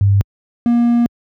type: tone pair in turn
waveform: sine / triangle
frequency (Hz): 99.5 / 237.3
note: G2 / A#3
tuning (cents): +26 / +31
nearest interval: octave + minor third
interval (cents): 1505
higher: second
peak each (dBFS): -8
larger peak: neither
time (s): 0.01-0.21 / 0.66-1.06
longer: second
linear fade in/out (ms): 0
effects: high-pass 60 Hz 12 dB/octave